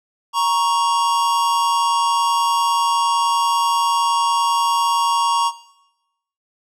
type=tone pair together; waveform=square; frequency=938.2 / 1108.7 Hz; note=A#5 / C#6; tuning=+11 / 0 cents; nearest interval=minor third; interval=289 cents; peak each=-19 dBFS; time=0.33-5.52 s; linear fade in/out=50 ms; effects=noise-tail reverb RT60 0.9 s tail -17 dB re dry + low-pass 10000 Hz 12 dB/octave